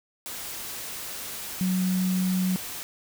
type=tone in noise; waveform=sine; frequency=185 Hz; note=F#3; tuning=in tune; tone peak=-22 dBFS; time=1.61-2.56 s; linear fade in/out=0 ms; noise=white; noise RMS=-36 dBFS; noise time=0.26-2.83 s; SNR=+11 dB; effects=none